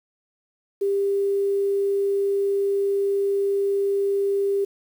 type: tone with quantisation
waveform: sine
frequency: 397.6 Hz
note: G4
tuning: 25 cents sharp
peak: -19 dBFS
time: 0.81-4.65 s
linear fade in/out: 10 ms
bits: 8
effects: none